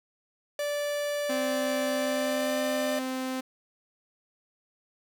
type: tone with pitch glide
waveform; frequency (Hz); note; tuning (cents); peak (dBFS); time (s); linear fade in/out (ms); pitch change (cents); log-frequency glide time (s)
45% pulse; 583 to 598; D5 to D5; -13 to +31; -28; 0.59-2.99; 2; +44; 1.9-2.61
type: tone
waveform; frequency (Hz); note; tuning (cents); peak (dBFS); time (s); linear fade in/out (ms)
sawtooth; 259.4; C4; -15; -26; 1.29-3.41; 10
effects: none